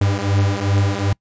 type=beating tone pair; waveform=45% pulse; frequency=98 / 100.6 Hz; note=G2 / G2; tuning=0 / +45 cents; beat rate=2.6 Hz; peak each=-19 / -18 dBFS; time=0.01-1.13 s; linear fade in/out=5 ms; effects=noise-tail reverb RT60 0.1 s tail -25 dB re dry + resampled to 16000 Hz